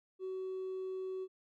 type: tone with hard clipping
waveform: triangle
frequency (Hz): 376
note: F#4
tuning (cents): +28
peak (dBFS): -37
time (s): 0.19-1.28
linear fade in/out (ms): 50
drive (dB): 2
effects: none